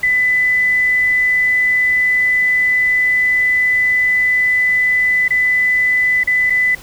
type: tone with dropouts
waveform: sine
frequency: 2000 Hz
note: B6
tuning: 21 cents sharp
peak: -11 dBFS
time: 0.03-6.75 s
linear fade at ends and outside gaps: 5 ms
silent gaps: 5.281-5.305 / 6.236-6.273 / 6.499-6.503 s
effects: pink hiss -38 dBFS RMS until 6.82 s